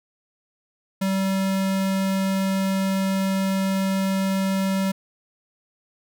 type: tone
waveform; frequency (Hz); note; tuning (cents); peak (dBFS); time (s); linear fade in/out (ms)
square; 192.6; G3; -30; -21; 1.01-4.92; 10
effects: none